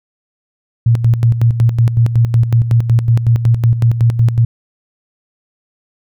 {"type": "tone with tremolo", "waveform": "sine", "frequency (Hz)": 116.54, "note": "A#2", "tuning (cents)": 0, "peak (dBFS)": -6, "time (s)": [0.86, 4.45], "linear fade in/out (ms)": 5, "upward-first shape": "square", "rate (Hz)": 5.4, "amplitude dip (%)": 65, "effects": []}